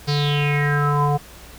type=tone with low-pass filter sweep; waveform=square; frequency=145.6 Hz; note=D3; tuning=15 cents flat; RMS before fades=-19 dBFS; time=0.07-1.18 s; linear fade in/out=20 ms; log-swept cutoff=4800 to 790 Hz; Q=7.1; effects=added 60 Hz sine -45 dBFS peak until 1.58 s + pink hiss -43 dBFS RMS until 1.58 s